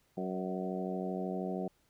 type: harmonic tone with a mistuned harmonic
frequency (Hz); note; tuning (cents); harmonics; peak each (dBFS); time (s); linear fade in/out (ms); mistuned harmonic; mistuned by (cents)
92.9; F#2; +7; 2 / 3 / 4 / 5 / 6 / 7 / 8; -37 / -43 / -40 / -43 / -46 / -43 / -44; 0.17-1.68; 5; 6; +22
effects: pink hiss -72 dBFS RMS until 1.89 s